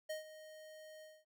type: tone with ADSR envelope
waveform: square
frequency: 622.3 Hz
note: D#5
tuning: in tune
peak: -39 dBFS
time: 0.09-1.25 s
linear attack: 12 ms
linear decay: 130 ms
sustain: -14 dB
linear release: 230 ms
effects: none